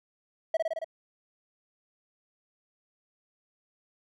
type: tone with echo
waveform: triangle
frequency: 649 Hz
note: E5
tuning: 27 cents flat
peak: -20 dBFS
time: 0.54-0.57 s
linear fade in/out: 5 ms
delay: 55 ms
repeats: 5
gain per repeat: -2 dB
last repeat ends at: 0.845 s
effects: none